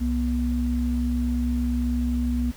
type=tone pair together; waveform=sine; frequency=64.4 / 242.3 Hz; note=C2 / B3; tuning=-27 / -33 cents; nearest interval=octave + major seventh; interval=2294 cents; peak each=-24 dBFS; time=0-2.52 s; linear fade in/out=20 ms; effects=pink hiss -47 dBFS RMS until 2.56 s